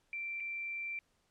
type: tone with dropouts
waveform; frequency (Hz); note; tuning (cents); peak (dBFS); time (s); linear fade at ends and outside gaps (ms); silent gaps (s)
sine; 2350; D7; +1; -37; 0.13-0.99; 1; 0.401-0.404
effects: pink hiss -75 dBFS RMS until 1.3 s + low-pass 10000 Hz 12 dB/octave